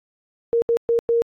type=tone bursts at uneven times; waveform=sine; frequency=466.2 Hz; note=A#4; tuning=in tune; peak=-15 dBFS; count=4; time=0.53-0.62 / 0.69-0.77 / 0.89-0.99 / 1.09-1.22 s; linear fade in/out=0 ms; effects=AAC 48 kbps